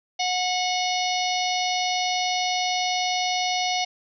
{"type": "harmonic tone with a mistuned harmonic", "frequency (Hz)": 730, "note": "F#5", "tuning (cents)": -24, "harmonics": [1, 3, 4, 5, 6, 7, 8], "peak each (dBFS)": [-25, -30, -31, -32, -33, -33, -34], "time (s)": [0.19, 3.85], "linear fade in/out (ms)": 10, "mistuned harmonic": 7, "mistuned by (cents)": 17, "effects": []}